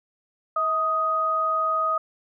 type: tone pair together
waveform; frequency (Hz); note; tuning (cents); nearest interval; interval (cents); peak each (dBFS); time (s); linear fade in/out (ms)
sine; 643 / 1250.1; E5 / D#6; -43 / +8; octave; 1151; -29 / -21; 0.56-1.98; 5
effects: none